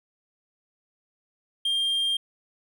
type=tone; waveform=triangle; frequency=3199 Hz; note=G7; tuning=34 cents sharp; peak=-21 dBFS; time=1.65-2.17 s; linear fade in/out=5 ms; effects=none